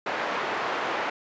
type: band-pass noise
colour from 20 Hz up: pink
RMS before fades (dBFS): -29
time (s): 0.06-1.1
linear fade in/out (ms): 5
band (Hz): 540 to 1900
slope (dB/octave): 12
effects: resampled to 16000 Hz